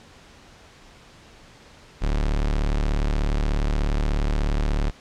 40% pulse tone, 36.71 Hz, D1, in tune, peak -19 dBFS, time 2.01-4.91 s, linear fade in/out 20 ms, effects pink hiss -49 dBFS RMS until 5 s + low-pass 6000 Hz 12 dB/octave

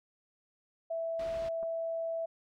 sine tone, 659.3 Hz, E5, in tune, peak -32 dBFS, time 0.9-2.26 s, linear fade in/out 10 ms
pink low-pass noise, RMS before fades -48 dBFS, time 1.19-1.49 s, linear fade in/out 5 ms, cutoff 4300 Hz, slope 12 dB/octave
clicks, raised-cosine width 1 ms, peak -37 dBFS, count 2, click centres 1.628 / 1.633 s
effects none

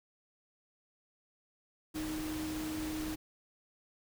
sine tone in noise, 311.1 Hz, D#4, in tune, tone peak -36 dBFS, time 1.94-3.16 s, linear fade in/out 20 ms, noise pink, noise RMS -43 dBFS, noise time 1.94-3.16 s, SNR +4 dB, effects none

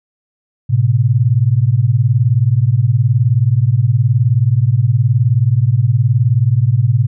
sine beating tone pair, 110 / 129 Hz, A2 / C3, 0 / -24 cents, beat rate 19 Hz, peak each -12 dBFS, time 0.69-7.07 s, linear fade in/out 20 ms, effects none

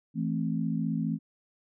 sine chord, A minor, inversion second, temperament just, 165 / 220 / 264 Hz, E3 / A3 / C4, +2 / 0 / +16 cents, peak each -30 / -31 / -33 dBFS, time 0.14-1.19 s, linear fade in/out 50 ms, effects none

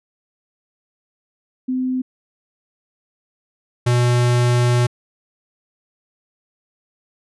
sine / square tone pair in turn, 256.3 / 121.83 Hz, C4 / B2, -36 / -23 cents, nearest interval octave + minor second, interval 1287 cents, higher first, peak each -18 / -14 dBFS, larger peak second, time 1.68-2.02 / 3.86-4.87 s, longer second, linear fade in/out 10 ms, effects resampled to 24000 Hz

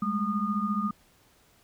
sine tone cluster, 199.7 / 214.1 / 1223 Hz, G3 / A3 / D#6, +32 / -47 / -30 cents, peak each -30 dBFS, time 0.02-0.91 s, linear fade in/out 5 ms, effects pink hiss -62 dBFS RMS until 1.63 s

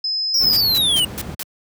sine tone, 5100 Hz, D#8, 42 cents sharp, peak -19 dBFS, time 0.04-0.61 s, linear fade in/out 5 ms
square linear sweep, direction down, 5650 to 2828 Hz, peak -15 dBFS, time 0.34-1.05 s, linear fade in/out 5 ms
brown noise, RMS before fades -25 dBFS, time 0.4-1.35 s, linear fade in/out 10 ms
white noise bursts, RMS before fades -27 dBFS, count 5, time 0.53-1.43 s, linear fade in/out 0 ms, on 36 ms, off 180 ms
effects high-pass 100 Hz 12 dB/octave

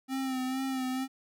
square tone with vibrato, 261.6 Hz, C4, in tune, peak -31 dBFS, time 0.08-1.08 s, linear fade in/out 50 ms, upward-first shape sine, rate 2.2 Hz, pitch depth 36 cents each way, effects none

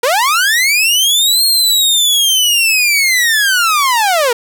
sawtooth linear two-way sweep, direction up then down, 451.7 to 4281 to 451.7 Hz, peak -6 dBFS, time 0.03-4.33 s, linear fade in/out 5 ms, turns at 1.45 s, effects none

